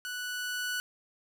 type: tone with level ramp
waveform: sawtooth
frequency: 1480 Hz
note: F#6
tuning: in tune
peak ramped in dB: -32 to -27 dBFS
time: 0.05-0.8 s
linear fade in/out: 0 ms
effects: none